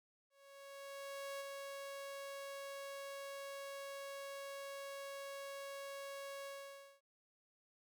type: tone with ADSR envelope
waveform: sawtooth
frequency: 554.4 Hz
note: C#5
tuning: in tune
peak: -39 dBFS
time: 0.3-7.01 s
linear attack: 1100 ms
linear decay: 23 ms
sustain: -3 dB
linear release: 550 ms
effects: none